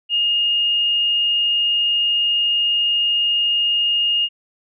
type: tone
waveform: sine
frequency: 2843 Hz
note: F7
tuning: 30 cents sharp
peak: -15 dBFS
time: 0.09-4.29 s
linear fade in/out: 50 ms
effects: none